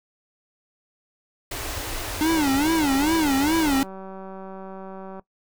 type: band-stop noise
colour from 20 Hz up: pink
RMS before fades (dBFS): -31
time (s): 1.51-3.83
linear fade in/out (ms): 5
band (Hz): 120 to 260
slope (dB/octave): 96
type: tone with vibrato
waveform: square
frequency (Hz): 297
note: D4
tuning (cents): +20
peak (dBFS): -19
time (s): 2.21-3.83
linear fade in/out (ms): 0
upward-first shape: sine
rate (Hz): 2.4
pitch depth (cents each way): 180
type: click train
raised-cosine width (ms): 1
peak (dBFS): -25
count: 554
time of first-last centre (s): 2.3-5.195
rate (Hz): 191
effects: noise-tail reverb RT60 0.1 s tail -18 dB re dry